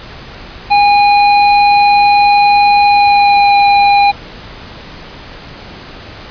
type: tone with pitch glide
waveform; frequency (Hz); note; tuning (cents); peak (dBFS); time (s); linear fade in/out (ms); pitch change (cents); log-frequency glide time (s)
square; 818 to 809.1; G#5 to G#5; -26 to -45; -6; 0.7-4.12; 20; -19; 2.86-3.52
effects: pink hiss -31 dBFS RMS until 6.3 s + resampled to 11025 Hz